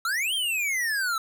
square exponential two-way sweep, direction up then down, 1300 to 3250 to 1300 Hz, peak -25 dBFS, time 0.05-1.18 s, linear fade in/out 2 ms, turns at 0.34 s, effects none

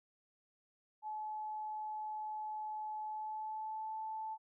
sine tone with pitch glide, 858 to 875.5 Hz, A5 to A5, -44 to -9 cents, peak -39 dBFS, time 1.02-4.38 s, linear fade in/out 50 ms, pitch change +35 cents, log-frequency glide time 3.03-3.98 s, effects none

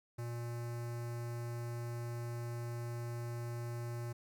square tone with notch filter, 118.7 Hz, A#2, 32 cents sharp, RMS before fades -41 dBFS, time 0.18-4.13 s, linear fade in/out 10 ms, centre 3300 Hz, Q 1.2, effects 13-bit

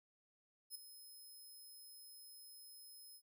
10% pulse tone with ADSR envelope, 5140 Hz, E8, 45 cents flat, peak -38 dBFS, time 0.7-3.22 s, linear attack 52 ms, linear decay 6 ms, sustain -12 dB, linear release 66 ms, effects none

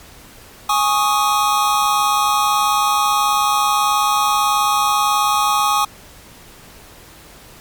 square chord, Ab suspended fourth, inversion none, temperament just, 830.6 / 1107.5 / 1245.9 Hz, Ab5 / Db6 / Eb6, 0 / -2 / +2 cents, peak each -19 dBFS, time 0.69-5.85 s, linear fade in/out 5 ms, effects pink hiss -42 dBFS RMS until 7.6 s + MP3 96 kbps

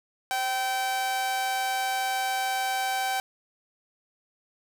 sawtooth tone with amplitude modulation, 773 Hz, G5, 24 cents flat, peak -20 dBFS, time 0.31-3.2 s, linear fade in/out 0 ms, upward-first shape sine, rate 246 Hz, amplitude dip 40%, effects none

